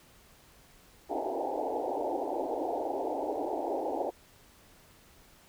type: band-pass noise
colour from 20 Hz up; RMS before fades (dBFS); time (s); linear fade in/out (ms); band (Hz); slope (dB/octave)
white; -33; 1.09-4.11; 20; 270 to 880; 96
effects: pink hiss -59 dBFS RMS until 5.48 s